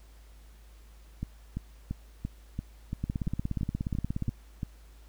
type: two click trains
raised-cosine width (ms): 5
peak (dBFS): -20 / -18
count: 11 / 22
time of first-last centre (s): 1.23-4.631 / 3.04-4.283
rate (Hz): 2.94 / 16.9
effects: added 53 Hz sine -50 dBFS peak until 5.08 s + pink hiss -62 dBFS RMS until 5.08 s